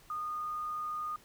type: tone with quantisation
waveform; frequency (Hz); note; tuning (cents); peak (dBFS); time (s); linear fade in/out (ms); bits
sine; 1227; D#6; -25; -34; 0.1-1.16; 2; 10
effects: pink hiss -60 dBFS RMS until 1.24 s